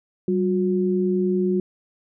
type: tone pair together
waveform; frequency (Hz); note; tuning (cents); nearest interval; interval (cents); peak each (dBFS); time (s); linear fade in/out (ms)
sine; 191.71 / 361.9; G3 / F#4; -38 / -38; major seventh; 1100; -21 / -21; 0.28-1.6; 2
effects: none